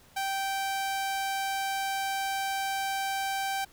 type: tone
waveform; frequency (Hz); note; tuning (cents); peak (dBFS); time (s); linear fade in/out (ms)
sawtooth; 780; G5; -9; -25; 0.16-3.65; 10
effects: pink hiss -58 dBFS RMS until 3.72 s